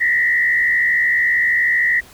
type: tone with frequency modulation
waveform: sine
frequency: 1921 Hz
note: B6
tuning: 48 cents flat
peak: -13 dBFS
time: 0-2.01 s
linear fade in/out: 20 ms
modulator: 73 Hz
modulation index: 1.2
effects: pink hiss -44 dBFS RMS until 2.13 s